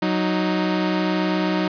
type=tone pair together; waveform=sawtooth; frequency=184.98 / 311.1 Hz; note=F#3 / D#4; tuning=0 / 0 cents; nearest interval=major sixth; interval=900 cents; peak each=-18 dBFS; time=0.02-1.68 s; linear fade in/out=5 ms; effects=resampled to 11025 Hz + 8-bit